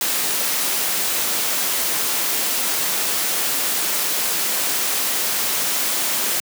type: noise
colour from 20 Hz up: white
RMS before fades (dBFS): -21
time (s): 0.01-6.4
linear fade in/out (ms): 0
effects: high-pass 200 Hz 12 dB/octave